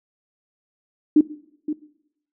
sine tone with echo, 302.7 Hz, D#4, 48 cents flat, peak -9 dBFS, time 1.16-1.21 s, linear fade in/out 5 ms, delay 520 ms, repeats 1, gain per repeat -12 dB, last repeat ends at 1.73 s, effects noise-tail reverb RT60 0.8 s tail -19 dB re dry

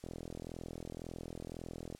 click train, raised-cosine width 2 ms, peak -30 dBFS, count 81, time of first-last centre 0.04-1.949 s, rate 41.9 Hz, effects white hiss -63 dBFS RMS until 1.99 s + low-pass 9000 Hz 12 dB/octave

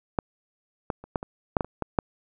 clicks, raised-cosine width 1 ms, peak -9 / -12 / -28 / -11 / -20 / -6 / -10 / -26 / -13 / -6 dBFS, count 10, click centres 0.188 / 0.902 / 1.04 / 1.158 / 1.229 / 1.568 / 1.608 / 1.646 / 1.823 / 1.988 s, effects none

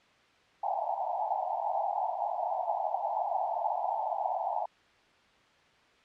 white band-pass noise, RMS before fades -32 dBFS, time 0.63-4.66 s, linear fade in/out 10 ms, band 650 to 900 Hz, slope 96 dB/octave, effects white hiss -62 dBFS RMS until 6.04 s + low-pass 3000 Hz 12 dB/octave

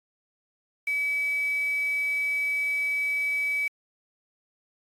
sine tone with quantisation, 2287 Hz, D7, 47 cents flat, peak -24 dBFS, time 0.87-3.68 s, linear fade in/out 5 ms, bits 7, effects AAC 48 kbps

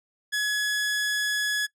sawtooth tone, 1690 Hz, G#6, 30 cents sharp, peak -20 dBFS, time 0.32-1.67 s, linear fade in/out 20 ms, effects noise-tail reverb RT60 0.1 s tail -22 dB re dry + low-pass 11000 Hz 12 dB/octave

